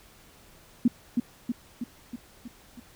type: tone with echo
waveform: sine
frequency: 240.3 Hz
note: B3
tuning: 47 cents flat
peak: -16 dBFS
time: 0.85-0.88 s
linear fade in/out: 5 ms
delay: 320 ms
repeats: 6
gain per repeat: -4 dB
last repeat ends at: 2.8 s
effects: pink hiss -55 dBFS RMS until 2.95 s